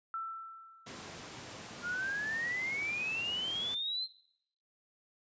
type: tone with exponential decay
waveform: sine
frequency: 1333 Hz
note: E6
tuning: 19 cents sharp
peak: -34 dBFS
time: 0.14-1.29 s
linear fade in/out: 1 ms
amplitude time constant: 250 ms
type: high-pass noise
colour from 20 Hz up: pink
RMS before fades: -47 dBFS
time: 0.86-3.75 s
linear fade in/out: 10 ms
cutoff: 130 Hz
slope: 12 dB/octave
type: exponential sweep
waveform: sine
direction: up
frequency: 1396.9 to 4186 Hz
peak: -33 dBFS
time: 1.82-4.08 s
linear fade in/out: 50 ms
effects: noise-tail reverb RT60 0.7 s tail -18 dB re dry + resampled to 16000 Hz